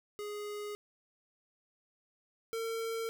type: tone pair in turn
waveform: square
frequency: 415.3 / 453.7 Hz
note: G#4 / A#4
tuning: 0 / -47 cents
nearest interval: major second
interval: 153 cents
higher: second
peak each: -39 / -35 dBFS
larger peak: second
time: 0.19-0.75 / 2.53-3.09 s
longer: neither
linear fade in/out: 0 ms
effects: none